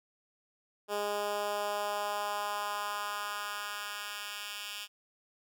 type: tone with high-pass filter sweep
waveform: 10% pulse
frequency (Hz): 205.8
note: G#3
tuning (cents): -16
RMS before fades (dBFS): -36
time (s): 0.88-4.88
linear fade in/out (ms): 50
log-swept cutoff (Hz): 420 to 2600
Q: 1.6
effects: none